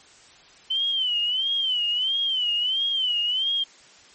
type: tone with vibrato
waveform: sine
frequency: 3050 Hz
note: G7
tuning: 48 cents flat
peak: -21 dBFS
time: 0.7-3.64 s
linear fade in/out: 10 ms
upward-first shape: sine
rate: 1.5 Hz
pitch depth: 120 cents each way
effects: white hiss -51 dBFS RMS until 4.14 s + MP3 32 kbps